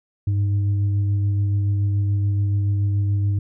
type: tone with frequency modulation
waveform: sine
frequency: 100 Hz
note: G2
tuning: 35 cents sharp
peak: -17 dBFS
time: 0.27-3.39 s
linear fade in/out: 5 ms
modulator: 207 Hz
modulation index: 0.23
effects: none